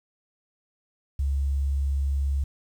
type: tone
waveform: sine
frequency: 69.3 Hz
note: C#2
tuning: in tune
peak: -22 dBFS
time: 1.19-2.44 s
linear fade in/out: 5 ms
effects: 9-bit